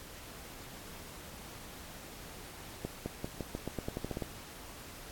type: accelerating click train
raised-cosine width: 2 ms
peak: -22 dBFS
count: 13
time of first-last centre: 2.85-4.223 s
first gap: 210 ms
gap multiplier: 0.88
effects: pink hiss -49 dBFS RMS until 5.11 s + AAC 64 kbps